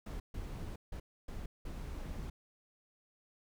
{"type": "noise bursts at uneven times", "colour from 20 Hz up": "brown", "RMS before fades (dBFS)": -42, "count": 5, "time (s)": [[0.06, 0.2], [0.34, 0.76], [0.92, 1], [1.28, 1.46], [1.65, 2.3]], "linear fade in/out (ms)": 5, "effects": []}